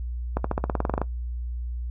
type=accelerating click train; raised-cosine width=1 ms; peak=-10 dBFS; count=13; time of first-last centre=0.37-1.016 s; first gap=74 ms; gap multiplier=0.94; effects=noise-tail reverb RT60 0.1 s tail -18 dB re dry + added 60 Hz sine -28 dBFS peak until 1.9 s